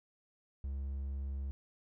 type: tone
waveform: triangle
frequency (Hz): 68.5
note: C#2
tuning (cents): -20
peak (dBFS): -34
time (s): 0.64-1.51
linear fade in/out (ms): 0
effects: none